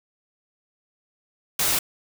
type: noise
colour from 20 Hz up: white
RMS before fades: -22 dBFS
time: 1.59-1.79 s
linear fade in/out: 5 ms
effects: none